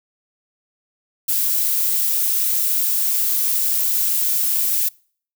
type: noise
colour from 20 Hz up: violet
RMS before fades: -19 dBFS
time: 1.28-4.89 s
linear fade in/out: 10 ms
effects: noise-tail reverb RT60 0.5 s tail -26 dB re dry